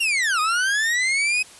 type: linear two-way sweep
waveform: 40% pulse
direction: down then up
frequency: 2840 to 1219 to 2544 Hz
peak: -18 dBFS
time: 0-1.43 s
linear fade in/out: 10 ms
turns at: 0.4 s
effects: white hiss -45 dBFS RMS until 1.59 s + resampled to 24000 Hz